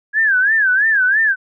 sine tone with vibrato, 1637 Hz, G#6, 25 cents flat, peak -11 dBFS, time 0.13-1.36 s, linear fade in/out 50 ms, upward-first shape sine, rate 3 Hz, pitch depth 170 cents each way, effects none

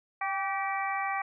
harmonic tone with a mistuned harmonic, 386.2 Hz, G4, 26 cents flat, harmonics 2 / 3 / 4 / 5 / 6, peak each -32 / -34 / -42 / -36 / -37 dBFS, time 0.21-1.22 s, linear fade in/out 5 ms, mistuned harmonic 2, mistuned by +33 cents, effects none

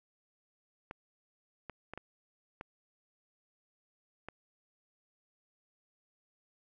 clicks, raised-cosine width 0.5 ms, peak -27 dBFS, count 6, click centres 0.911 / 1.697 / 1.936 / 1.976 / 2.611 / 4.286 s, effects none

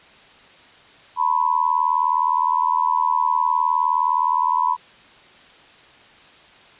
sine tone with amplitude modulation, 987.8 Hz, B5, in tune, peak -12 dBFS, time 1.16-4.77 s, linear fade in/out 50 ms, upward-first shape sine, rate 79.5 Hz, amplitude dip 95%, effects white hiss -48 dBFS RMS until 6.79 s + resampled to 8000 Hz

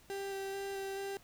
35% pulse tone with vibrato, 392 Hz, G4, in tune, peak -36 dBFS, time 0.1-1.17 s, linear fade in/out 0 ms, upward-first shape square, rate 2.3 Hz, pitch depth 10 cents each way, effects pink hiss -62 dBFS RMS until 1.23 s

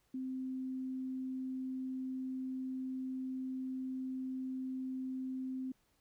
sine tone, 260 Hz, C4, 11 cents flat, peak -37 dBFS, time 0.14-5.72 s, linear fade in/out 5 ms, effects pink hiss -75 dBFS RMS until 6 s

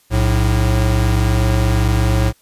square tone pair together, 60.3 / 108.82 Hz, B1 / A2, -41 / -19 cents, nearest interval minor seventh, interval 1022 cents, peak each -16 / -16 dBFS, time 0.1-2.33 s, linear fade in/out 50 ms, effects white hiss -55 dBFS RMS until 2.41 s + resampled to 32000 Hz

